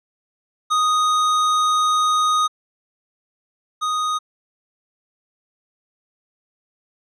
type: tone pair in turn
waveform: square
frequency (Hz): 1244 / 1244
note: D#6 / D#6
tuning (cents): -1 / -1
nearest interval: unison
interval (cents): 0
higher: neither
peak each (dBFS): -16 / -20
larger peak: first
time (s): 0.7-2.48 / 3.81-4.19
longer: first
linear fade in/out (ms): 20
effects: low-pass 7000 Hz 12 dB/octave